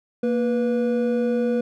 triangle tone pair together, 233.1 / 489 Hz, A#3 / B4, 0 / -17 cents, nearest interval octave + minor second, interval 1283 cents, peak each -20 dBFS, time 0.23-1.61 s, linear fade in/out 5 ms, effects none

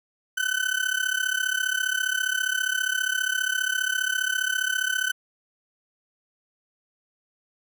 35% pulse tone with amplitude modulation, 1515 Hz, F#6, 40 cents sharp, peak -18 dBFS, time 0.37-5.12 s, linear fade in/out 10 ms, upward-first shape sine, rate 34.9 Hz, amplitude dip 85%, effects none

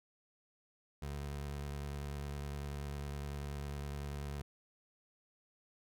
25% pulse tone with vibrato, 71.4 Hz, D2, 48 cents flat, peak -36 dBFS, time 1.02-4.42 s, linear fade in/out 5 ms, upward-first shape square, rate 10 Hz, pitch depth 21 cents each way, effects none

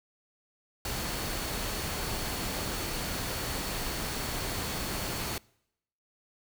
sine tone in noise, 4419 Hz, C#8, 6 cents flat, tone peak -45 dBFS, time 0.85-5.38 s, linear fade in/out 2 ms, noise pink, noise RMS -34 dBFS, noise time 0.85-5.38 s, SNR -14 dB, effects noise-tail reverb RT60 0.8 s tail -25 dB re dry

